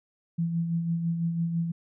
sine tone with tremolo, 167.7 Hz, E3, 30 cents sharp, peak -23 dBFS, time 0.38-1.72 s, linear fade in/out 10 ms, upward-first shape sine, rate 6 Hz, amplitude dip 45%, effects none

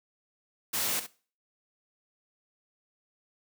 white noise with echo, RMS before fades -30 dBFS, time 0.73-1 s, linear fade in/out 10 ms, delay 68 ms, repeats 1, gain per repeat -11 dB, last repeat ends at 1.068 s, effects noise-tail reverb RT60 0.4 s tail -20 dB re dry + high-pass 100 Hz 12 dB/octave

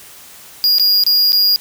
square tone with dropouts, 4851 Hz, D#8, 45 cents flat, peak -10 dBFS, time 0.64-1.56 s, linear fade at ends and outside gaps 0 ms, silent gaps 0.784-0.797 / 1.037-1.065 / 1.321-1.33 s, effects white hiss -39 dBFS RMS until 1.6 s

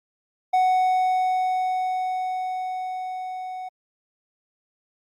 triangle tone with level ramp, 742 Hz, F#5, 5 cents sharp, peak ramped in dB -14 to -29 dBFS, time 0.53-3.69 s, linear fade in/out 10 ms, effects Opus 48 kbps

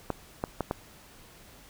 clicks, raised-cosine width 1 ms, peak -14 dBFS, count 4, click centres 0.103 / 0.439 / 0.607 / 0.711 s, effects pink hiss -53 dBFS RMS until 1.69 s

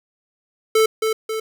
square tone with echo, 440 Hz, A4, in tune, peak -13 dBFS, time 0.75-0.86 s, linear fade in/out 5 ms, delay 270 ms, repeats 2, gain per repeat -5 dB, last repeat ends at 1.4 s, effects none

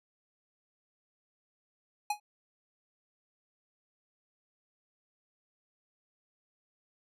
square tone with exponential decay, 834 Hz, G#5, 7 cents sharp, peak -26 dBFS, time 2.1-2.2 s, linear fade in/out 5 ms, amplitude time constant 21 ms, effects resampled to 32000 Hz

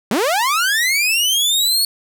sawtooth linear sweep, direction up, 180 to 4416 Hz, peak -11 dBFS, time 0.11-1.85 s, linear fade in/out 2 ms, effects none

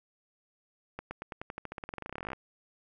accelerating click train, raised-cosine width 0.5 ms, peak -23 dBFS, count 28, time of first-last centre 0.99-2.332 s, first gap 120 ms, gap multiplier 0.92, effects none

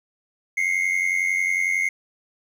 triangle tone pair together, 2086 / 2177 Hz, C7 / C#7, -6 / -32 cents, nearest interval minor second, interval 74 cents, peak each -21 dBFS, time 0.57-1.89 s, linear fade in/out 5 ms, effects 9-bit

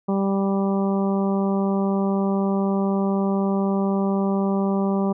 harmonic tone, 196 Hz, G3, in tune, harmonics 1 / 2 / 3 / 4 / 5 / 6, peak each -20 / -26 / -30 / -32 / -34 / -36 dBFS, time 0.08-5.13 s, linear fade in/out 10 ms, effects none

